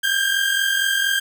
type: tone pair together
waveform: 30% pulse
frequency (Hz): 1576 / 1620.3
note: G6 / G#6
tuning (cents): +9 / -43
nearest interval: unison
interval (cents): 48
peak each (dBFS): -18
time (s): 0.03-1.2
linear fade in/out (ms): 10
effects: none